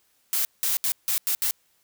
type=noise bursts at uneven times; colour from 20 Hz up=blue; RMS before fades=-24 dBFS; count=6; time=0.33-0.45 / 0.63-0.77 / 0.84-0.92 / 1.08-1.18 / 1.27-1.35 / 1.42-1.51 s; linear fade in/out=0 ms; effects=white hiss -66 dBFS RMS until 1.83 s